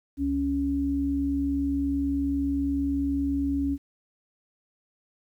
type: tone pair together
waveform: sine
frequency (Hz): 69.3 / 278.8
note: C#2 / C#4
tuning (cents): 0 / +10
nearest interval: 2 octaves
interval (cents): 2410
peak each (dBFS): -31 / -24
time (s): 0.17-3.78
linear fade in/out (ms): 50
effects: 10-bit